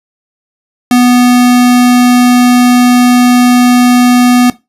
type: tone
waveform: square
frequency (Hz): 246.4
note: B3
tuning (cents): -4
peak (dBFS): -4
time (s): 0.91-4.5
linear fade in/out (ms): 2
effects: noise-tail reverb RT60 0.2 s tail -17 dB re dry + resampled to 32000 Hz